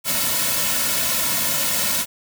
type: noise with comb filter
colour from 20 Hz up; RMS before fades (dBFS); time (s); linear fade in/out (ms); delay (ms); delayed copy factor
white; -21; 0.04-2.06; 50; 2.5; -1
effects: none